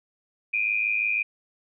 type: tone pair together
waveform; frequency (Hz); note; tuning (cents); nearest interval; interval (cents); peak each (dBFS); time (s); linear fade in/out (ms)
sine; 2383 / 2489; D7 / D#7; +25 / 0; minor second; 75; -25; 0.53-1.23; 10
effects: none